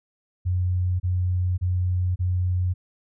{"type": "tone bursts", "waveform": "sine", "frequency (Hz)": 90.6, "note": "F#2", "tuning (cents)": -36, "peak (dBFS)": -20, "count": 4, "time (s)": [0.45, 2.74], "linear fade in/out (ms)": 20, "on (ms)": 550, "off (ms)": 30, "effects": []}